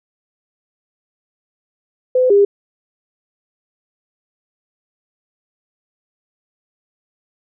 sine tone pair in turn, 508 / 403.2 Hz, B4 / G4, +49 / +49 cents, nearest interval major third, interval 400 cents, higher first, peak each -10 / -7 dBFS, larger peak second, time 2.15-2.3 / 2.3-2.45 s, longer neither, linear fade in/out 5 ms, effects none

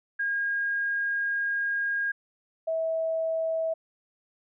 sine tone pair in turn, 1626 / 648.8 Hz, G#6 / E5, -37 / -28 cents, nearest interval octave + major third, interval 1591 cents, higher first, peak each -25 dBFS, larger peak neither, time 0.19-2.12 / 2.67-3.74 s, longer first, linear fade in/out 10 ms, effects none

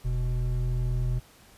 triangle tone pair together, 41.26 / 123.5 Hz, E1 / B2, +2 / 0 cents, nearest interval octave + perfect fifth, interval 1898 cents, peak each -25 dBFS, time 0.04-1.2 s, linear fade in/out 20 ms, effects pink hiss -55 dBFS RMS until 1.57 s + resampled to 32000 Hz

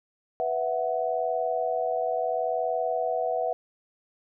sine chord, B suspended fourth, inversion none, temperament equal, 493.9 / 659.3 / 740 Hz, B4 / E5 / F#5, 0 / 0 / 0 cents, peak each -30 / -28 / -29 dBFS, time 0.4-3.53 s, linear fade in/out 0 ms, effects none

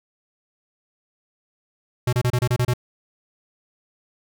square tone bursts, 123.47 Hz, B2, in tune, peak -18 dBFS, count 8, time 2.07-2.737 s, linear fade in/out 5 ms, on 58 ms, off 29 ms, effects none

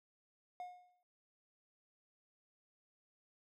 triangle tone with exponential decay, 720 Hz, F#5, 47 cents flat, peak -39 dBFS, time 0.6-1.03 s, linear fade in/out 1 ms, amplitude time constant 92 ms, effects none

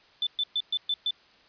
sine tone bursts, 3520 Hz, A7, in tune, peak -24 dBFS, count 6, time 0.22-1.108 s, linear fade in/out 2 ms, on 48 ms, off 120 ms, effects white hiss -58 dBFS RMS until 1.48 s + resampled to 11025 Hz

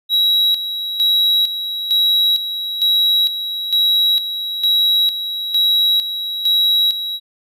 triangle tone with tremolo, 3871 Hz, B7, 35 cents flat, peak -10 dBFS, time 0.09-7.2 s, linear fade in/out 50 ms, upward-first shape square, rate 1.1 Hz, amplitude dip 65%, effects none

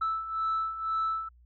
sine beating tone pair, 1314 / 1316 Hz, E6 / E6, -6 / -3 cents, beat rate 2 Hz, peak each -33 / -28 dBFS, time 0.01-1.29 s, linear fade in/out 10 ms, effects tanh soft clip ceiling -23 dBFS + added 60 Hz sine -55 dBFS peak until 1.45 s

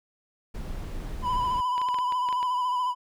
brown noise, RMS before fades -34 dBFS, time 0.54-1.61 s, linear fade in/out 10 ms
triangle tone with vibrato, 997 Hz, B5, 16 cents sharp, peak -22 dBFS, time 1.22-2.95 s, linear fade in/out 50 ms, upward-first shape sine, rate 14 Hz, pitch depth 36 cents each way
clicks, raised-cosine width 0.3 ms, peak -22 dBFS, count 9, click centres 1.78 / 1.816 / 1.887 / 1.944 / 1.987 / 2.123 / 2.288 / 2.327 / 2.429 s
effects none

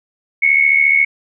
sine tone with amplitude modulation, 2202 Hz, C#7, 12 cents flat, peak -6 dBFS, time 0.42-1.05 s, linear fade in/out 10 ms, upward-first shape sine, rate 74.3 Hz, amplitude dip 70%, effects none

